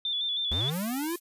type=tone with vibrato; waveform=sine; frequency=3501 Hz; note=A7; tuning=9 cents flat; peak=-27 dBFS; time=0.05-0.7 s; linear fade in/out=2 ms; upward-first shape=square; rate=6.3 Hz; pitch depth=38 cents each way
type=linear sweep; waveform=square; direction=up; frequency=65.41 to 354.6 Hz; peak=-30 dBFS; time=0.51-1.16 s; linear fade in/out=5 ms
type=noise; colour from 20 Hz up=violet; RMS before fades=-37 dBFS; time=0.69-1.2 s; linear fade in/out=50 ms
effects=resampled to 32000 Hz